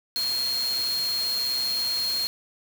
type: tone in noise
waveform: sine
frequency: 4243 Hz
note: C8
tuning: 23 cents sharp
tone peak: -24 dBFS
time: 0.16-2.27 s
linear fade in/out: 0 ms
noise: white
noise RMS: -35 dBFS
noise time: 0.16-2.27 s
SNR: +8 dB
effects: none